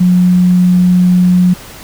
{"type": "tone", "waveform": "sine", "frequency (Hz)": 180.2, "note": "F#3", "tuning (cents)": -45, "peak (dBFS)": -5, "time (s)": [0, 1.54], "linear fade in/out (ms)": 10, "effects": ["pink hiss -32 dBFS RMS until 1.83 s"]}